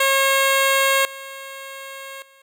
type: tone with level steps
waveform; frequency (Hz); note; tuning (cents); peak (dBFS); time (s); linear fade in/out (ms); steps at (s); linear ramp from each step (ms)
10% pulse; 542; C#5; -39; -7 / -25 / -41; 0-2.42; 5; 1.05 / 2.22; 2
effects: none